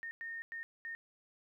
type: tone bursts at uneven times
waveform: sine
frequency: 1835 Hz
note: A#6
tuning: 28 cents flat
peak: -40 dBFS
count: 4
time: 0.03-0.11 / 0.21-0.42 / 0.52-0.63 / 0.85-0.95 s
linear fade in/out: 0 ms
effects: 13-bit